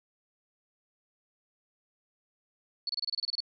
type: tone bursts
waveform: sine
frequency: 4435 Hz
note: C#8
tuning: in tune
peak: -29 dBFS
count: 11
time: 2.87-3.404 s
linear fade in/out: 2 ms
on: 24 ms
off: 27 ms
effects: none